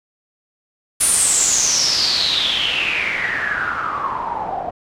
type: noise with low-pass filter sweep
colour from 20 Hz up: white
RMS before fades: -19 dBFS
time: 1-4.71 s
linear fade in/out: 10 ms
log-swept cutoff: 10000 to 690 Hz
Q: 8.8
effects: none